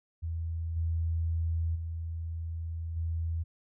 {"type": "tone with level steps", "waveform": "sine", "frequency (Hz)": 82.41, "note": "E2", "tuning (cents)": 0, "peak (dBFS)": [-31, -27, -33, -29], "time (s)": [0.22, 3.44], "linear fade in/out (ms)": 20, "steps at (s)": [0.76, 1.75, 2.96], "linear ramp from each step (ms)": 10, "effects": []}